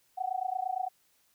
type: tone with amplitude modulation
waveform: sine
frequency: 747 Hz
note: F#5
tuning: 16 cents sharp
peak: -26 dBFS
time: 0.17-0.89 s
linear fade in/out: 20 ms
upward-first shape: sine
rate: 28.7 Hz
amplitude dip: 95%
effects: white hiss -69 dBFS RMS until 1.34 s